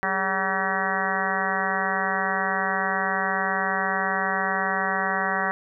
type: harmonic tone with a mistuned harmonic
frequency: 190.9 Hz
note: G3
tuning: 46 cents flat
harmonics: 1 / 2 / 3 / 4 / 5 / 6 / 7 / 8 / 9 / 10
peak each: -34 / -35 / -34 / -29 / -33 / -30 / -34 / -30 / -32 / -29 dBFS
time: 0.03-5.51 s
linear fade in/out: 0 ms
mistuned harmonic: 2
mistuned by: +120 cents
effects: none